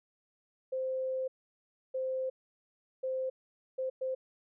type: tone bursts at uneven times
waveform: sine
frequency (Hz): 521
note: C5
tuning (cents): -7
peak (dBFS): -31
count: 5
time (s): 0.72-1.28 / 1.94-2.3 / 3.03-3.3 / 3.78-3.9 / 4.01-4.15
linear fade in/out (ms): 10
effects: none